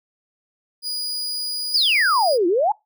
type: tone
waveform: 40% pulse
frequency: 4908 Hz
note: D#8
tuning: 25 cents flat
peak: -23 dBFS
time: 0.82-2.38 s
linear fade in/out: 50 ms
type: exponential two-way sweep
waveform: sine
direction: down then up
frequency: 5274 to 329.6 to 892 Hz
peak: -15 dBFS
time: 1.74-2.72 s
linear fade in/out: 5 ms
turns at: 2.47 s
effects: noise-tail reverb RT60 0.2 s tail -23 dB re dry